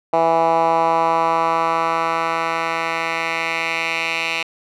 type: tone with band-pass filter sweep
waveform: 10% pulse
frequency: 164.81 Hz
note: E3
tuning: in tune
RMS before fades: -19 dBFS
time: 0.13-4.43 s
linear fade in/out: 5 ms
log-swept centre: 750 to 2700 Hz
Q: 2.3
effects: none